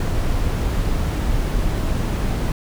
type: noise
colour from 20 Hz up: brown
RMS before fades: -20 dBFS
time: 0-2.52 s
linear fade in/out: 2 ms
effects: none